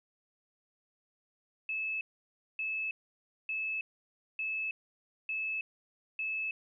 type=tone bursts; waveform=sine; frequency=2605 Hz; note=E7; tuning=21 cents flat; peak=-32 dBFS; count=6; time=1.69-6.51 s; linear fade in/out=2 ms; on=320 ms; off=580 ms; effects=none